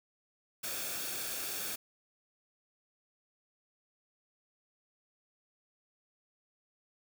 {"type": "noise with comb filter", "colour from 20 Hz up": "white", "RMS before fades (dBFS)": -38, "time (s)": [0.63, 1.76], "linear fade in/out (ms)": 10, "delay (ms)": 1, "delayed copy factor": -0.5, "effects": []}